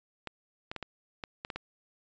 clicks, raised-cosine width 0.3 ms, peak -21 dBFS, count 8, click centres 0.273 / 0.715 / 0.763 / 0.827 / 1.238 / 1.449 / 1.502 / 1.56 s, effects resampled to 16000 Hz

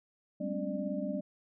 sine tone cluster, 193.1 / 210.3 / 258.2 / 283.7 / 598 Hz, G3 / G#3 / C4 / C#4 / D5, -26 / +22 / -23 / +40 / +31 cents, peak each -37 / -40 / -40 / -39 / -38 dBFS, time 0.4-1.21 s, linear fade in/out 10 ms, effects none

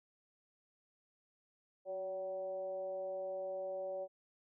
sine tone with frequency modulation, 567 Hz, C#5, 39 cents sharp, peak -38 dBFS, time 1.85-4.08 s, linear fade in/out 50 ms, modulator 194 Hz, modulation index 0.54, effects none

